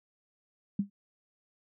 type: tone with exponential decay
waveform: sine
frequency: 200 Hz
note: G3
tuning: 35 cents sharp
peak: -22 dBFS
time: 0.79-0.9 s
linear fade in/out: 5 ms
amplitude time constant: 22 ms
effects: none

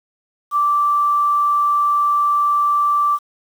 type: tone with quantisation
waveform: sine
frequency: 1169 Hz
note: D6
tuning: 8 cents flat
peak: -13 dBFS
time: 0.51-3.19 s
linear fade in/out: 50 ms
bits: 7
effects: none

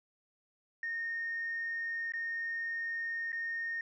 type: tone with dropouts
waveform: sine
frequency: 1841 Hz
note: A#6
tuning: 22 cents flat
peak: -33 dBFS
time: 0.83-3.81 s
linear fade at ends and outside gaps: 2 ms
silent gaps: 2.121-2.136 / 3.32-3.328 s
effects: tanh soft clip ceiling -29 dBFS

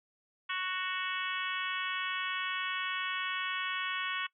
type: harmonic tone with a mistuned harmonic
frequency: 370 Hz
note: F#4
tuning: in tune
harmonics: 3 / 4 / 5 / 6 / 7 / 8 / 9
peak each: -38 / -39 / -40 / -41 / -41 / -42 / -43 dBFS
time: 0.49-4.27 s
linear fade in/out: 10 ms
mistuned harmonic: 7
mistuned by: +28 cents
effects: noise-tail reverb RT60 0.1 s tail -21 dB re dry

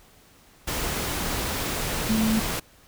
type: tone in noise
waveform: sine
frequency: 220 Hz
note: A3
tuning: in tune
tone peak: -20 dBFS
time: 2.09-2.4 s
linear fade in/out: 10 ms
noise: pink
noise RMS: -28 dBFS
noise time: 0.67-2.6 s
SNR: +5 dB
effects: pink hiss -55 dBFS RMS until 2.87 s

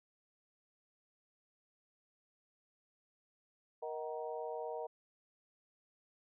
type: harmonic tone with a mistuned harmonic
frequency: 156.9 Hz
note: D#3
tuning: 15 cents sharp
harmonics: 3 / 4 / 5 / 6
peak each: -42 / -44 / -46 / -48 dBFS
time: 3.82-4.87 s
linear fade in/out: 10 ms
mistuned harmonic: 5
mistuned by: -64 cents
effects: none

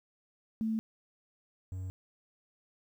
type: tone pair in turn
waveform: sine / triangle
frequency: 221.4 / 93.09 Hz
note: A3 / F#2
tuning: +11 / +11 cents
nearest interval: octave + minor third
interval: 1500 cents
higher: first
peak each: -29 / -34 dBFS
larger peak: first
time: 0.61-0.79 / 1.72-1.9 s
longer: neither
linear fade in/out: 0 ms
effects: 11-bit

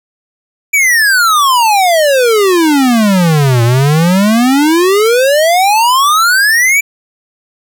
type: exponential two-way sweep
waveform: square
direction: down then up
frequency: 2349 to 114.8 to 2349 Hz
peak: -7 dBFS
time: 0.73-6.81 s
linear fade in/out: 10 ms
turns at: 3.63 s
effects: none

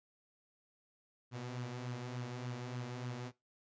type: tone with flanger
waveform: sawtooth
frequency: 123.47 Hz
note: B2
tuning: in tune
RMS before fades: -43 dBFS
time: 1.31-3.32 s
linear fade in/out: 50 ms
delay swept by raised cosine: 0.63 to 5.83 ms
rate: 3.4 Hz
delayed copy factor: +0.5
effects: noise-tail reverb RT60 0.2 s tail -19 dB re dry + resampled to 16000 Hz

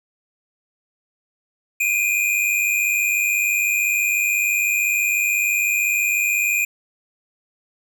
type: tone pair together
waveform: square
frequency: 2389 / 2489 Hz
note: D7 / D#7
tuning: +29 / 0 cents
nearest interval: minor second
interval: 71 cents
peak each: -21 dBFS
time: 1.8-6.65 s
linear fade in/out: 5 ms
effects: none

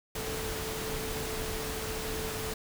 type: tone in noise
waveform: sine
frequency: 439.5 Hz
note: A4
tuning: 2 cents flat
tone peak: -38 dBFS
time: 0.15-2.54 s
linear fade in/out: 5 ms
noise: pink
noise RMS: -36 dBFS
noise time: 0.15-2.54 s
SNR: -5 dB
effects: none

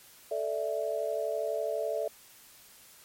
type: chord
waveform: sine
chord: A suspended fourth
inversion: none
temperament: equal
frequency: 440 / 587.3 / 659.3 Hz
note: A4 / D5 / E5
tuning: 0 / 0 / 0 cents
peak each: -34 / -33 / -33 dBFS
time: 0.31-2.08 s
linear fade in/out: 5 ms
effects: white hiss -55 dBFS RMS until 3.04 s + MP3 64 kbps

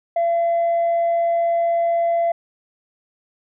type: tone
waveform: sine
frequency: 679 Hz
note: F5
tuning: 49 cents flat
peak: -14 dBFS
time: 0.16-2.32 s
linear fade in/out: 5 ms
effects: tanh soft clip ceiling -14 dBFS

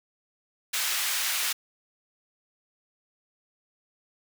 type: high-pass noise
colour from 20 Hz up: pink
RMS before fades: -28 dBFS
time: 0.73-1.53 s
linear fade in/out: 10 ms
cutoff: 1800 Hz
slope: 12 dB/octave
effects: none

